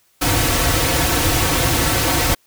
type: noise with comb filter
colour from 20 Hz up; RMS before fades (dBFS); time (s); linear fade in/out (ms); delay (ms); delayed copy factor
pink; -17; 0.21-2.35; 10; 4.9; -0.8
effects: white hiss -59 dBFS RMS until 2.46 s